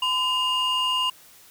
triangle tone pair together, 1017.7 / 2834 Hz, C6 / F7, -48 / +25 cents, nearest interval octave + tritone, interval 1773 cents, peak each -22 / -20 dBFS, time 0.02-1.1 s, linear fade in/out 5 ms, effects tanh soft clip ceiling -16 dBFS + white hiss -51 dBFS RMS until 1.5 s

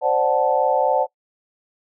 sine chord, D dominant seventh, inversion third, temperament equal with one note detuned, 523.3 / 587.3 / 740 / 876.4 Hz, C5 / D5 / F#5 / A5, 0 / 0 / 0 / -7 cents, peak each -21 dBFS, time 0.01-1.07 s, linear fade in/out 50 ms, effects noise-tail reverb RT60 0.1 s tail -21 dB re dry

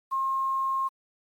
sine tone with quantisation, 1070 Hz, C6, 38 cents sharp, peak -24 dBFS, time 0.11-0.89 s, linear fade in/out 20 ms, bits 9, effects MP3 96 kbps

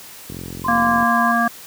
click train, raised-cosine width 3 ms, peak -18 dBFS, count 33, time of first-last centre 0.3-1.027 s, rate 44 Hz
sine tone with vibrato, 1033 Hz, C6, 22 cents flat, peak -20 dBFS, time 0.64-1.32 s, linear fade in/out 10 ms, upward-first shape sine, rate 4.8 Hz, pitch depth 18 cents each way
harmonic tone, 233.8 Hz, A#3, 5 cents sharp, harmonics 1 / 3 / 5 / 7, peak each -20 / -20 / -20 / -20 dBFS, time 0.68-1.48 s, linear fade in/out 5 ms
effects white hiss -39 dBFS RMS until 1.66 s + high-pass 60 Hz 12 dB/octave

